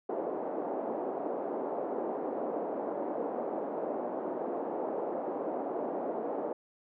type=band-pass noise; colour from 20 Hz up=white; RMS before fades=-35 dBFS; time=0.09-6.53 s; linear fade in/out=5 ms; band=270 to 710 Hz; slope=24 dB/octave; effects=none